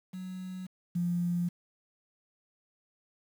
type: tone pair in turn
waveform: sine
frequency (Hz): 185.1 / 174.58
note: F#3 / F3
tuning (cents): +1 / 0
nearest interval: minor second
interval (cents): 101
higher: first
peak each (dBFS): -37 / -27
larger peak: second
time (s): 0.13-0.67 / 0.95-1.49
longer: neither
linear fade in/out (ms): 10
effects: 9-bit